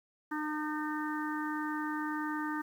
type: harmonic tone with a mistuned harmonic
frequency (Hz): 303.6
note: D#4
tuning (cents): -42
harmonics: 1 / 3 / 4 / 5 / 6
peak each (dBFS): -35 / -40 / -41 / -42 / -43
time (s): 0.31-2.62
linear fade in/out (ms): 10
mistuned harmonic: 5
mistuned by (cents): +23
effects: 10-bit